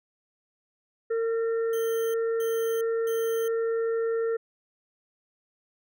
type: harmonic tone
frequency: 455.7 Hz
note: A#4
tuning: 39 cents flat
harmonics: 1 / 3 / 4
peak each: -24 / -40 / -44 dBFS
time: 1.1-4.37 s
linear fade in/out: 10 ms
type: tone bursts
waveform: 5% pulse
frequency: 3137 Hz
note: G7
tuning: 1 cent sharp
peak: -32 dBFS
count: 3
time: 1.73-3.48 s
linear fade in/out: 2 ms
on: 410 ms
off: 260 ms
effects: none